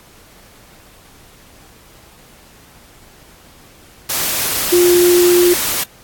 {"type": "tone in noise", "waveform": "sine", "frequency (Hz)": 353.4, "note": "F4", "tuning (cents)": 21, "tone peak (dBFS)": -8, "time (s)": [4.72, 5.54], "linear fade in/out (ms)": 10, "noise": "white", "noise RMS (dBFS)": -18, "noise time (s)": [4.09, 5.84], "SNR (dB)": 7, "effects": ["pink hiss -45 dBFS RMS until 6.03 s", "AAC 64 kbps"]}